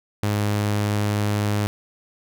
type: tone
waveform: sawtooth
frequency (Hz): 103.83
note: G#2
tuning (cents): 0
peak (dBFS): -16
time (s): 0.23-1.67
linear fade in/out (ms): 0
effects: none